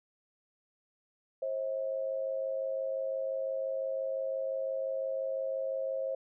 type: tone pair together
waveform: sine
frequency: 534.2 / 640 Hz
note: C5 / D#5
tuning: +36 / +49 cents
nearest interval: minor third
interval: 313 cents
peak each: -32 / -38 dBFS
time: 1.42-6.15 s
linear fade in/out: 5 ms
effects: none